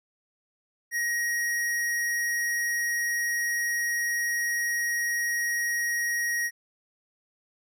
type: tone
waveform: square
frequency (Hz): 1889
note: A#6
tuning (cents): +22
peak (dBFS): -26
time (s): 0.91-6.51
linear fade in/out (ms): 50
effects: none